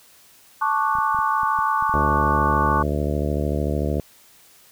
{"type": "chord", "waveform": "sine", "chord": "D major seventh", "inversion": "second", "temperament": "equal", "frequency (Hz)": [880, 1108.7, 1174.7, 1480], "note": ["A5", "C#6", "D6", "F#6"], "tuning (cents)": [0, 0, 0, 0], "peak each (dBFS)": [-23, -22, -24, -28], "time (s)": [0.61, 2.83], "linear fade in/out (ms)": 10}
{"type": "clicks", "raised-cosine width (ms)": 5, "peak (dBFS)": -27, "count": 9, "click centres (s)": [0.953, 0.986, 1.147, 1.189, 1.433, 1.589, 1.825, 1.895, 2.198]}
{"type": "harmonic tone", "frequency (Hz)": 73.42, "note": "D2", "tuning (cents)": 0, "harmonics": [1, 2, 3, 4, 5, 6, 7, 8, 9], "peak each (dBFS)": [-24, -27, -29, -30, -31, -32, -32, -33, -34], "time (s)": [1.94, 4], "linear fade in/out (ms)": 0}
{"effects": ["white hiss -52 dBFS RMS until 4.71 s"]}